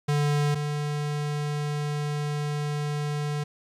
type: tone pair in turn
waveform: square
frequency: 146.6 / 147.62 Hz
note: D3 / D3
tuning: -3 / +9 cents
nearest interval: unison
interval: 12 cents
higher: second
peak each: -22 / -27 dBFS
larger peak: first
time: 0.08-0.55 / 0.55-3.44 s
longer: second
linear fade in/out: 10 ms
effects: low-pass 9000 Hz 12 dB/octave + 10-bit